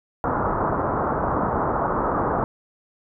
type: low-pass noise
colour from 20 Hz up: white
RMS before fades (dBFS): -23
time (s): 0.24-2.44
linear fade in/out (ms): 0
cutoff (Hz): 1300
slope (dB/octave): 48
effects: none